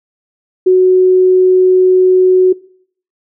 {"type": "tone", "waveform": "sine", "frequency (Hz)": 370, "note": "F#4", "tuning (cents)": 0, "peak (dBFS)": -4, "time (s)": [0.66, 2.53], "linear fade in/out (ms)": 10, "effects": ["noise-tail reverb RT60 0.6 s tail -22 dB re dry"]}